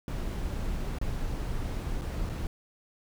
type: noise with dropouts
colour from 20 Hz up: brown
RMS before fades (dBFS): -32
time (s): 0.08-2.47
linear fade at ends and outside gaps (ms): 1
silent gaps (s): 0.986-1.014 / 2.013-2.018 / 2.292-2.296
effects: none